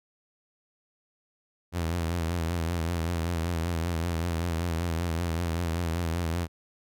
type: tone with vibrato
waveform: sawtooth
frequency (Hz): 84.3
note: E2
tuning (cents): +39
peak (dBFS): -23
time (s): 1.72-6.48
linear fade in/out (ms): 50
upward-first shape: triangle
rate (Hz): 5.2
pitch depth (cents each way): 89
effects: none